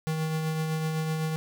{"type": "tone with tremolo", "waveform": "square", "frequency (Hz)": 158.1, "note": "D#3", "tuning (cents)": 28, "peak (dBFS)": -26, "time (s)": [0.07, 1.36], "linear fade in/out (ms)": 0, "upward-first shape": "triangle", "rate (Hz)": 7.9, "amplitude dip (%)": 35, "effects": []}